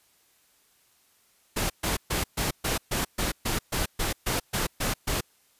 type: noise bursts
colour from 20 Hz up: pink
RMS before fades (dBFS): -27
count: 14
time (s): 1.56-5.21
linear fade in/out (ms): 10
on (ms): 140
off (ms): 130
effects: white hiss -64 dBFS RMS until 5.59 s + resampled to 32000 Hz